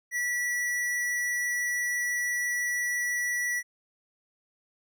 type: tone with hard clipping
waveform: sine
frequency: 1949 Hz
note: B6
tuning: 23 cents flat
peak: -28 dBFS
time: 0.11-3.63 s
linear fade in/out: 50 ms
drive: 15 dB
effects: none